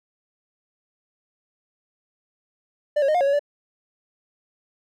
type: tone with pitch steps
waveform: triangle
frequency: 593 / 549 / 615 / 712 / 552 / 561 / 580 Hz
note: D5 / C#5 / D#5 / F5 / C#5 / C#5 / D5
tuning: +17 / -17 / -20 / +33 / -7 / +21 / -22 cents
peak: -15 dBFS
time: 2.96-3.394 s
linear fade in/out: 10 ms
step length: 62 ms
effects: none